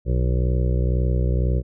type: harmonic tone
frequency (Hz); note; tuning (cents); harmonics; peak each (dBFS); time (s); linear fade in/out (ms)
62; B1; +7; 1 / 2 / 3 / 5 / 6 / 7 / 8 / 9; -19 / -23 / -30 / -36 / -33 / -36 / -35 / -37; 0.05-1.63; 50
effects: none